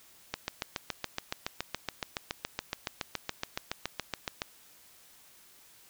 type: click train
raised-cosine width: 0.2 ms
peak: -14 dBFS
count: 30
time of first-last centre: 0.34-4.419 s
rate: 7.11 Hz
effects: white hiss -58 dBFS RMS until 5.89 s